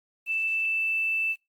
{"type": "tone with quantisation", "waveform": "sine", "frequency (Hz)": 2647, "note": "E7", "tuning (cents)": 7, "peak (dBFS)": -24, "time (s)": [0.26, 1.36], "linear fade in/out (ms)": 50, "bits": 9, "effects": ["noise-tail reverb RT60 0.2 s tail -22 dB re dry", "Opus 24 kbps"]}